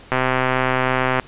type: click train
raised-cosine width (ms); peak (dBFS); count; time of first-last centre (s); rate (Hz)
0.5; -3; 140; 0.12-1.198; 129
effects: pink hiss -44 dBFS RMS until 1.27 s + resampled to 8000 Hz